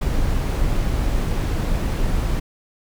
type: noise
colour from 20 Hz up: brown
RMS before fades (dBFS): -20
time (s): 0.01-2.4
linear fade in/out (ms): 10
effects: none